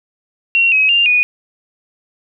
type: tone with pitch steps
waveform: sine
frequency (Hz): 2739 / 2547 / 2793 / 2467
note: F7 / D#7 / F7 / D#7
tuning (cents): -34 / +40 / -1 / -15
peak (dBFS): -9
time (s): 0.55-1.23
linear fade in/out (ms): 0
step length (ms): 170
effects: none